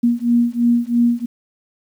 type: beating tone pair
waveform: sine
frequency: 236.3 / 239.3 Hz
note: A#3 / A#3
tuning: +24 / +46 cents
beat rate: 3 Hz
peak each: -16 dBFS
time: 0.03-1.26 s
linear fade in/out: 10 ms
effects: 8-bit